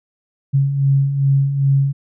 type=beating tone pair; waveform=sine; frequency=135.9 / 138.4 Hz; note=C#3 / C#3; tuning=-34 / -2 cents; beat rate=2.5 Hz; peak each=-21 / -13 dBFS; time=0.53-1.93 s; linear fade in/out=20 ms; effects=none